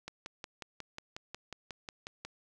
click train, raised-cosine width 0.2 ms, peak -24 dBFS, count 13, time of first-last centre 0.08-2.25 s, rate 5.53 Hz, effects none

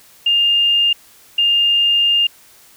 sine tone pair in turn, 2812 / 2812 Hz, F7 / F7, +11 / +11 cents, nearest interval unison, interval 0 cents, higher neither, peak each -11 dBFS, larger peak neither, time 0.26-0.93 / 1.38-2.27 s, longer second, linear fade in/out 5 ms, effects white hiss -47 dBFS RMS until 2.76 s

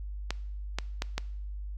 clicks, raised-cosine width 0.2 ms, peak -13 dBFS, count 4, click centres 0.306 / 0.786 / 1.021 / 1.18 s, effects noise-tail reverb RT60 0.7 s tail -21 dB re dry + added 50 Hz sine -35 dBFS peak until 1.77 s

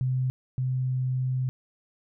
sine tone pair in turn, 128.7 / 128.7 Hz, C3 / C3, -28 / -28 cents, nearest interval unison, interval 0 cents, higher neither, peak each -23 / -24 dBFS, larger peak first, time 0.01-0.3 / 0.58-1.49 s, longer second, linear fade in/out 0 ms, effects none

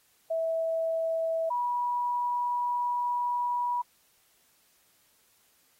sine tone pair in turn, 653 / 971.7 Hz, E5 / B5, -17 / -28 cents, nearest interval perfect fifth, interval 689 cents, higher second, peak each -26 dBFS, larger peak neither, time 0.3-1.5 / 1.5-3.82 s, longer second, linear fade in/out 10 ms, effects white hiss -66 dBFS RMS until 5.79 s + AAC 48 kbps

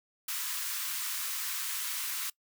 white high-pass noise, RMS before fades -35 dBFS, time 0.28-2.3 s, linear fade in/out 5 ms, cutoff 1000 Hz, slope 48 dB/octave, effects noise-tail reverb RT60 0.1 s tail -22 dB re dry

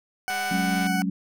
20% pulse tone with vibrato, 744 Hz, F#5, 9 cents sharp, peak -21 dBFS, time 0.28-1.02 s, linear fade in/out 0 ms, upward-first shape triangle, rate 17 Hz, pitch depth 11 cents each way
click train, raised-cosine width 0.3 ms, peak -21 dBFS, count 115, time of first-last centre 0.3-0.867 s, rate 201 Hz
sine chord, F# suspended second, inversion none, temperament equal, 185 / 207.7 / 277.2 Hz, F#3 / G#3 / C#4, 0 / 0 / 0 cents, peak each -25 / -29 / -30 dBFS, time 0.51-1.1 s, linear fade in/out 5 ms
effects none

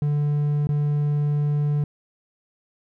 triangle tone with dropouts, 146.83 Hz, D3, in tune, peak -17 dBFS, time 0.02-1.84 s, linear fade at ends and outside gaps 2 ms, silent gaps 0.671-0.69 s, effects none

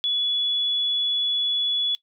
sine tone, 3409 Hz, G#7, 45 cents sharp, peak -21 dBFS, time 0.04-1.95 s, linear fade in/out 0 ms, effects noise-tail reverb RT60 0.1 s tail -21 dB re dry

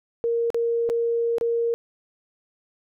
sine tone with dropouts, 466.2 Hz, A#4, in tune, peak -20 dBFS, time 0.24-1.74 s, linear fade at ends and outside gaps 0 ms, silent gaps 0.503-0.545 / 0.891-0.899 / 1.383-1.411 s, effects none

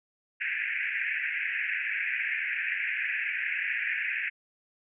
pink band-pass noise, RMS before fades -31 dBFS, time 0.4-4.3 s, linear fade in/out 20 ms, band 1600 to 2600 Hz, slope 96 dB/octave, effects none

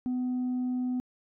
sine tone, 251.1 Hz, B3, 29 cents sharp, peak -25 dBFS, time 0.06-1 s, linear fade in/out 0 ms, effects tanh soft clip ceiling -26 dBFS

